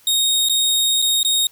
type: tone with dropouts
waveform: sawtooth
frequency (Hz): 3729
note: A#7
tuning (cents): 0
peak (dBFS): -12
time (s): 0.07-1.47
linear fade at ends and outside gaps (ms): 2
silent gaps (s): 0.487-0.496 / 1.019-1.023 / 1.231-1.248
effects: white hiss -52 dBFS RMS until 1.51 s